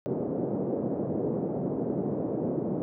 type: band-pass noise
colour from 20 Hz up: white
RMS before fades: -30 dBFS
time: 0.06-2.82 s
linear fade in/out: 0 ms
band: 130 to 490 Hz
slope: 24 dB/octave
effects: none